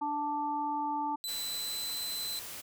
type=harmonic tone; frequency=293.7 Hz; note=D4; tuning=in tune; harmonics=1 / 3 / 4; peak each=-38 / -31 / -42 dBFS; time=0.01-1.16 s; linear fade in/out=10 ms
type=tone with pitch glide; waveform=sawtooth; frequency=4000 to 4035 Hz; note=B7 to B7; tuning=+21 to +36 cents; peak=-32 dBFS; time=1.24-2.39 s; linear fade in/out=0 ms; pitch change=+15 cents; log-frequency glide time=1.41-2.03 s
type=noise; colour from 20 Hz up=white; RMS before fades=-43 dBFS; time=1.27-2.62 s; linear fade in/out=20 ms
effects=none